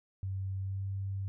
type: tone with pitch glide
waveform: sine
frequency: 96 to 97.45 Hz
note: G2 to G2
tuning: -36 to -10 cents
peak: -33 dBFS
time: 0.23-1.28 s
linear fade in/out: 0 ms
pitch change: +26 cents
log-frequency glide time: 0.6-0.84 s
effects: none